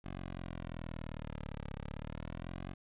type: exponential two-way sweep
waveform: 10% pulse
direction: down then up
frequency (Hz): 46.92 to 34.65 to 46.92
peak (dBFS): -33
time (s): 0.04-2.74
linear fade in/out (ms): 10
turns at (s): 1.77
effects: resampled to 8000 Hz